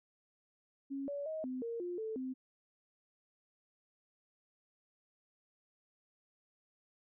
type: tone with pitch steps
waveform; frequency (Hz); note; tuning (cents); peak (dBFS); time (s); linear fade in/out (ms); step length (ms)
sine; 275 / 570 / 631 / 256.1 / 464.1 / 353.3 / 440.2 / 259.1; C#4 / C#5 / D#5 / C4 / A#4 / F4 / A4 / C4; -14 / +48 / +24 / -37 / -8 / +20 / +1 / -17; -37; 0.9-2.34; 20; 180
effects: none